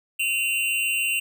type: tone with amplitude modulation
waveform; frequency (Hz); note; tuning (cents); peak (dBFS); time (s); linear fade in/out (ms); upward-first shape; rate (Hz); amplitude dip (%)
square; 2759; F7; -22; -19; 0.19-1.2; 10; sine; 227; 75
effects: none